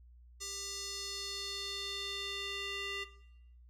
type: tone with band-pass filter sweep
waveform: square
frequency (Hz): 397.2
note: G4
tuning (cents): +23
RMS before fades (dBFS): -40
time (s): 0.4-3.05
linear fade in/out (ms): 20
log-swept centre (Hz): 6200 to 2600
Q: 2.5
effects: noise-tail reverb RT60 0.8 s tail -17 dB re dry + added 60 Hz sine -55 dBFS peak until 3.69 s